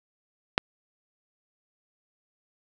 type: click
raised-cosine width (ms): 0.3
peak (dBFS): -3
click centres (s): 0.579
effects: none